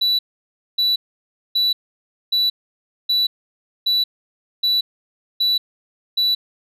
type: tone bursts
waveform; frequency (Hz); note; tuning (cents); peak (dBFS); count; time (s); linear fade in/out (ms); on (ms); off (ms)
sine; 3951; B7; 0; -12; 9; 0.01-6.35; 10; 180; 590
effects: tanh soft clip ceiling -14 dBFS